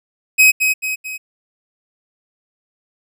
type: tone with echo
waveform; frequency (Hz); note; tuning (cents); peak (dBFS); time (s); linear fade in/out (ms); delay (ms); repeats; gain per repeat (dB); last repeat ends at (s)
45% pulse; 2533; D#7; +30; -7; 0.38-0.52; 20; 220; 3; -6; 1.18
effects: none